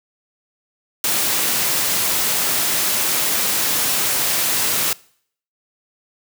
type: noise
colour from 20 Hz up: white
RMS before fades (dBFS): -19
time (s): 1.04-4.93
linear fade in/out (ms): 2
effects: noise-tail reverb RT60 0.6 s tail -23 dB re dry + high-pass 100 Hz 12 dB/octave

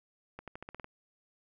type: accelerating click train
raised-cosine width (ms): 0.5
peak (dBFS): -28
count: 8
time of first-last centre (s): 0.39-0.844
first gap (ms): 87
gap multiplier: 0.9
effects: none

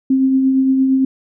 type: tone with tremolo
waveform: sine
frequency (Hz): 264.9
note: C4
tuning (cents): +22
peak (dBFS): -9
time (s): 0.1-1.05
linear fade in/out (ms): 5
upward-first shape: triangle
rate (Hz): 8.7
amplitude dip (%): 35
effects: none

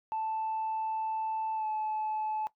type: tone with pitch glide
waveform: sine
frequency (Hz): 880 to 863.4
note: A5 to A5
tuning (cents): 0 to -33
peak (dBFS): -29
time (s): 0.12-2.47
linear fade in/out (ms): 0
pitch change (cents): -33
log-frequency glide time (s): 1.55-1.66
effects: noise-tail reverb RT60 0.1 s tail -18 dB re dry + tanh soft clip ceiling -27 dBFS

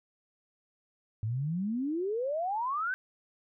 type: exponential sweep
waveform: sine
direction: up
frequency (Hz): 103.83 to 1568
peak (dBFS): -29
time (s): 1.23-2.94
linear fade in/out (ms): 0
effects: none

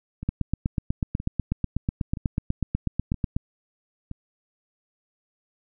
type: two click trains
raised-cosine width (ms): 5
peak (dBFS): -21 / -11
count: 5 / 26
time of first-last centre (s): 0.23-4.113 / 0.29-3.365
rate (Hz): 1.03 / 8.13
effects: none

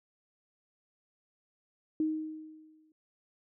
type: tone with exponential decay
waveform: sine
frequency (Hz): 312.5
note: D#4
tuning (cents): +8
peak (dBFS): -25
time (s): 2-2.92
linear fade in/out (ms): 2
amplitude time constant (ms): 200
effects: none

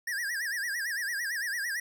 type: tone with vibrato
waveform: square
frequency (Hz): 1760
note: A6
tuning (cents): 0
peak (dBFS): -31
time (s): 0.07-1.8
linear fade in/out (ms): 5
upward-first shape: sine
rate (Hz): 8.9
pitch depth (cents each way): 180
effects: none

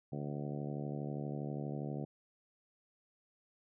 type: harmonic tone with a mistuned harmonic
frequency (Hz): 72.4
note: D2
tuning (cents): -24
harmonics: 2 / 3 / 4 / 5 / 6 / 7 / 8 / 9 / 10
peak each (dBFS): -40 / -44 / -46 / -48 / -50 / -51 / -52 / -53 / -54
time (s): 0.12-2.05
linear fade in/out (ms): 5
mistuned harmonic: 10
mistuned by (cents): +53
effects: none

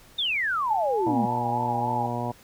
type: exponential sweep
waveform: sine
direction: down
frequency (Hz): 3729 to 199.4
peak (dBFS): -23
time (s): 0.18-1.26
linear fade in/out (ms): 10
type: tone with vibrato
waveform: sine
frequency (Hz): 846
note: G#5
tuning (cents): +32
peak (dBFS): -26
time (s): 0.7-2.07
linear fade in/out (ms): 5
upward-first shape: sine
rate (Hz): 3.5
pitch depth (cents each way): 78
type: harmonic tone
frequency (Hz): 120.3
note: B2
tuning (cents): -45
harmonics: 1 / 2 / 3 / 4 / 5 / 6 / 7 / 8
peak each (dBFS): -32 / -33 / -38 / -38 / -36 / -34 / -37 / -34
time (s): 1.06-2.32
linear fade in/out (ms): 10
effects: pink hiss -53 dBFS RMS until 2.43 s

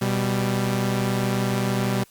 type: tone pair together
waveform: sawtooth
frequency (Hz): 123.91 / 195.9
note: B2 / G3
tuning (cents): +6 / -1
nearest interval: minor sixth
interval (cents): 793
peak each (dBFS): -20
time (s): 0.01-2.04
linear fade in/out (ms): 10
effects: white hiss -55 dBFS RMS until 2.1 s + Opus 48 kbps

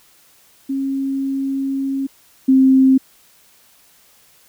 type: tone pair in turn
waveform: sine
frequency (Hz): 271.4 / 264.1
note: C#4 / C4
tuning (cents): -36 / +16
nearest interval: unison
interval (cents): 48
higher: first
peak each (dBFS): -18 / -8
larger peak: second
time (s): 0.69-2.07 / 2.48-2.98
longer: first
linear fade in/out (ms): 10
effects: white hiss -52 dBFS RMS until 4.48 s

